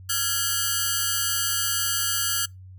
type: ring-modulated tone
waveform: 5% pulse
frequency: 1522 Hz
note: F#6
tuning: 48 cents sharp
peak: -8 dBFS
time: 0.09-2.46 s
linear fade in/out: 10 ms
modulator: 142 Hz
effects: noise-tail reverb RT60 0.2 s tail -26 dB re dry + added 93 Hz sine -41 dBFS peak until 2.78 s